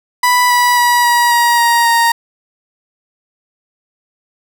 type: tone with pitch steps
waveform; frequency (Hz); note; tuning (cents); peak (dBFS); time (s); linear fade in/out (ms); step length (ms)
30% pulse; 987.8 / 978.1 / 968.6 / 959.1 / 949.8 / 940.5 / 931.3; B5 / B5 / B5 / A#5 / A#5 / A#5 / A#5; 0 / -17 / -34 / +49 / +32 / +15 / -2; -6; 0.23-2.12; 5; 270
effects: none